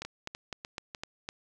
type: two click trains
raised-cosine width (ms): 0.2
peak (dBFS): -22 / -19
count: 4 / 6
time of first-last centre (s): 0.05-0.948 / 0.02-1.289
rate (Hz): 3.34 / 3.94
effects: none